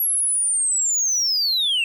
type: linear sweep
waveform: sine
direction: down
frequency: 11510 to 2637 Hz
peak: -15 dBFS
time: 0-1.84 s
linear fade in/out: 2 ms
effects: tanh soft clip ceiling -17 dBFS + 9-bit